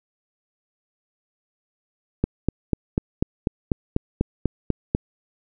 click train, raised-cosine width 3 ms, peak -6 dBFS, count 12, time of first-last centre 2.24-4.949 s, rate 4.06 Hz, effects none

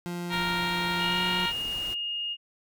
30% pulse tone with pitch glide, 174.61 to 179.42 Hz, F3 to F3, 0 to +47 cents, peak -29 dBFS, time 0.06-1.46 s, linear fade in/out 0 ms, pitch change +47 cents, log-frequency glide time 1.08-1.2 s
harmonic tone, 466.2 Hz, A#4, in tune, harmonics 2 / 3 / 4 / 5 / 6 / 7 / 8 / 9, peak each -32 / -34 / -35 / -36 / -37 / -37 / -38 / -39 dBFS, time 0.29-1.53 s, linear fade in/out 50 ms
pink noise, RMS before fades -42 dBFS, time 0.31-1.95 s, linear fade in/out 20 ms
sine tone, 2846 Hz, F7, 32 cents sharp, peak -29 dBFS, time 0.98-2.37 s, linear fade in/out 50 ms
effects none

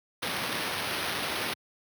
white noise with sample-and-hold, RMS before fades -32 dBFS, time 0.22-1.54 s, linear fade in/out 10 ms, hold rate 7350 Hz, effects high-pass 100 Hz 12 dB/octave

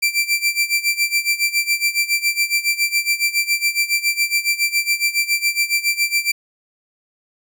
sawtooth tone with tremolo, 2349 Hz, D7, in tune, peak -10 dBFS, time 0.02-6.32 s, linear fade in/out 10 ms, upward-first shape sine, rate 7.2 Hz, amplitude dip 85%, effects none

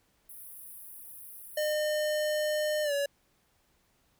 pink high-pass noise, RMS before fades -47 dBFS, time 0.29-1.73 s, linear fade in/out 5 ms, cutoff 9600 Hz, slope 96 dB/octave
square tone with pitch glide, 607 to 566.4 Hz, D#5 to C#5, -43 to +37 cents, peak -28 dBFS, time 1.57-3.06 s, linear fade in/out 5 ms, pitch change -120 cents, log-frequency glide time 2.83-2.93 s
effects pink hiss -70 dBFS RMS until 4.19 s

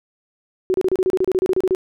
sine tone bursts, 373.2 Hz, F#4, 15 cents sharp, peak -14 dBFS, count 15, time 0.7-1.749 s, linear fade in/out 0 ms, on 41 ms, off 31 ms, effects none

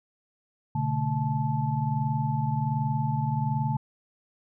sine tone cluster, 122.2 / 143.5 / 220.2 / 870 Hz, B2 / D3 / A3 / A5, -18 / -40 / +2 / -20 cents, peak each -30 / -27 / -33 / -31 dBFS, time 0.75-3.77 s, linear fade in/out 5 ms, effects none

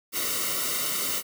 white noise with comb filter, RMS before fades -28 dBFS, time 0.12-1.23 s, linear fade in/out 50 ms, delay 1.2 ms, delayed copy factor -0.8, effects none

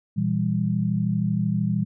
sine chord, E diminished, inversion second, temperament just, 118.67 / 164.81 / 197.78 Hz, Bb2 / E3 / G3, +31 / 0 / +16 cents, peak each -26 / -25 / -24 dBFS, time 0.16-1.85 s, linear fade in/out 20 ms, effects none

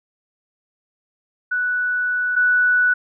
sine tone pair in turn, 1480 / 1480 Hz, F#6 / F#6, 0 / 0 cents, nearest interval unison, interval 0 cents, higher neither, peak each -18 / -13 dBFS, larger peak second, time 1.51-2.36 / 2.36-2.94 s, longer first, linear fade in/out 10 ms, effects none

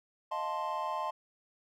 triangle chord, F dominant seventh, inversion third, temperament equal, 622.3 / 698.5 / 880 / 1046.5 Hz, Eb5 / F5 / A5 / C6, 0 / 0 / 0 / 0 cents, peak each -38 / -40 / -35 / -34 dBFS, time 0.31-1.11 s, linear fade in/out 10 ms, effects none

